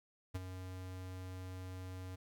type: tone with ADSR envelope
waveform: square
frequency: 92.5 Hz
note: F#2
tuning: in tune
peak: -36 dBFS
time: 0.34-2.16 s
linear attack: 15 ms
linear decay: 26 ms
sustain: -9 dB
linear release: 12 ms
effects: 12-bit